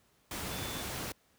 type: tone in noise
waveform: sine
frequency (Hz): 3500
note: A7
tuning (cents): -10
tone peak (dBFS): -46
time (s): 0.51-0.82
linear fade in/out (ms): 2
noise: pink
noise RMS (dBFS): -38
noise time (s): 0.31-1.12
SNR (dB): -11
effects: pink hiss -69 dBFS RMS until 1.38 s + high-pass 60 Hz 12 dB/octave